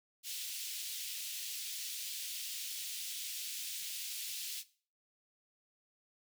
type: high-pass noise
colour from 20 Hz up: pink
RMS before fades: -42 dBFS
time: 0.23-4.64 s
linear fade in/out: 50 ms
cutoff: 2900 Hz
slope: 24 dB/octave
effects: noise-tail reverb RT60 0.4 s tail -17 dB re dry